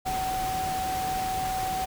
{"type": "tone in noise", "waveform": "sine", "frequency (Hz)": 754, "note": "F#5", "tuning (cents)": 32, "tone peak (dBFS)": -27, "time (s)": [0.05, 1.86], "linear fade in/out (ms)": 20, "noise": "pink", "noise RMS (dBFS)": -35, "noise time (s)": [0.05, 1.86], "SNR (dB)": 5, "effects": []}